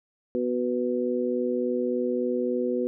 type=harmonic tone; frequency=123.47 Hz; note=B2; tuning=in tune; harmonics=2 / 3 / 4; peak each=-28 / -28 / -28 dBFS; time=0.35-2.87 s; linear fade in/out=0 ms; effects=none